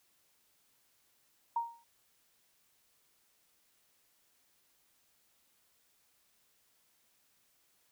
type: tone with exponential decay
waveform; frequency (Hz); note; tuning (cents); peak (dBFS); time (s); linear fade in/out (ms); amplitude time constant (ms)
sine; 932.3; A#5; 0; -27; 1.56-1.84; 5; 59
effects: white hiss -72 dBFS RMS until 7.91 s